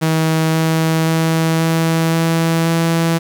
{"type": "tone with pitch steps", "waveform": "sawtooth", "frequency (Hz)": [160, 161.11, 162.23, 163.36, 164.5, 165.64], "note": ["D#3", "E3", "E3", "E3", "E3", "E3"], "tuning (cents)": [49, -39, -27, -15, -3, 9], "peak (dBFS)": -9, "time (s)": [0.01, 3.19], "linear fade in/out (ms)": 20, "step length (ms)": 530, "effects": ["7-bit"]}